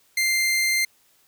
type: tone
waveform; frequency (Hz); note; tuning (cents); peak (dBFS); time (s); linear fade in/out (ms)
sawtooth; 2093; C7; 0; -16; 0.17-0.85; 5
effects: white hiss -61 dBFS RMS until 1.27 s